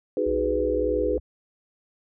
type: chord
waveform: sine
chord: G# minor seventh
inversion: second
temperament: just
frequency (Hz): 311.5 / 373.8 / 415.3 / 498.4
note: D#4 / F#4 / G#4 / B4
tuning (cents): +2 / +18 / 0 / +16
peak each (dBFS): -29 / -30 / -26 / -25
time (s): 0.17-1.18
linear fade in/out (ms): 2
type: tone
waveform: sine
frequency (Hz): 61.7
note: B1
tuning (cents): -1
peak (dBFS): -32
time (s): 0.26-1.2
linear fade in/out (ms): 10
effects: none